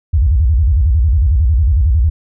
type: tone with vibrato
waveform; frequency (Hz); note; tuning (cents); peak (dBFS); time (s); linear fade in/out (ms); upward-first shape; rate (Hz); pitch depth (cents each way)
sine; 68.5; C#2; -20; -8; 0.13-2.1; 10; square; 11; 300
effects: none